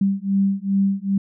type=beating tone pair; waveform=sine; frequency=195.1 / 197.6 Hz; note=G3 / G3; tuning=-8 / +14 cents; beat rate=2.5 Hz; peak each=-20 dBFS; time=0.01-1.18 s; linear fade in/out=5 ms; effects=none